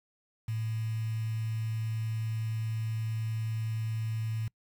sine tone with quantisation, 111.2 Hz, A2, 19 cents sharp, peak -30 dBFS, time 0.48-4.48 s, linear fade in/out 5 ms, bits 8, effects noise-tail reverb RT60 0.1 s tail -26 dB re dry

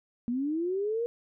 sine linear sweep, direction up, 231.4 to 480 Hz, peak -27 dBFS, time 0.28-1.06 s, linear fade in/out 0 ms, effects none

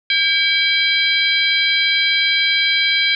harmonic tone with a mistuned harmonic, 803 Hz, G5, 41 cents sharp, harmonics 2 / 3 / 4 / 5 / 6, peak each -23 / -17 / -19 / -20 / -27 dBFS, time 0.1-3.15 s, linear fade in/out 2 ms, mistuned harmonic 3, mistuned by -83 cents, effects none

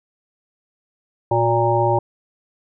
harmonic tone with a mistuned harmonic, 115.9 Hz, A#2, 10 cents flat, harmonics 1 / 3 / 5 / 7 / 8, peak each -21 / -21 / -21 / -21 / -21 dBFS, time 1.31-1.99 s, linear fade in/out 5 ms, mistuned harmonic 3, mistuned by +68 cents, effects none

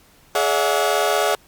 30% pulse tone cluster, 421.6 / 571 / 652 / 728 Hz, G#4 / D5 / E5 / F#5, +26 / -49 / -19 / -28 cents, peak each -20 dBFS, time 0.35-1.35 s, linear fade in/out 2 ms, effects pink hiss -53 dBFS RMS until 1.47 s + Opus 48 kbps

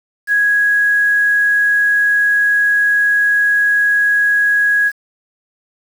sine tone with quantisation, 1661.2 Hz, G#6, in tune, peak -10 dBFS, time 0.27-4.92 s, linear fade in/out 50 ms, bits 6, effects none

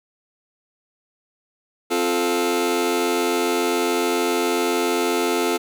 sawtooth chord, F major, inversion second, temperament just, 261.9 / 349.2 / 436.5 Hz, C4 / F4 / A4, +2 / 0 / -14 cents, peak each -22 / -18 / -19 dBFS, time 1.9-5.58 s, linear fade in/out 20 ms, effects none

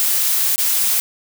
blue noise with dropouts, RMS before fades -17 dBFS, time 0-1 s, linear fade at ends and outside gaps 0 ms, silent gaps 0.559-0.58 s, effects none

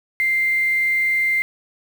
sine tone with quantisation, 2093 Hz, C7, in tune, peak -16 dBFS, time 0.2-1.42 s, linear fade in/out 0 ms, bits 6, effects none

